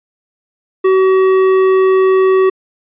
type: tone with tanh clipping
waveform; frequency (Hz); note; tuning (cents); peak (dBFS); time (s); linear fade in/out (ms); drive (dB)
sine; 378.6; F#4; +40; -9; 0.84-2.5; 10; 12
effects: resampled to 8000 Hz